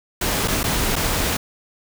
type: noise with dropouts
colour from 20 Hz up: pink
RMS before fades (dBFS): -21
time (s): 0.21-1.37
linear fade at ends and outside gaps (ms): 5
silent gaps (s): 0.477-0.481 / 0.632-0.639 / 0.957-0.962
effects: none